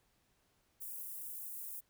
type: high-pass noise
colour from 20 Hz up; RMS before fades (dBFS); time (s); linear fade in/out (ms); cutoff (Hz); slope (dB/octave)
white; -45; 0.8-1.81; 20; 10000; 24
effects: pink hiss -75 dBFS RMS until 1.89 s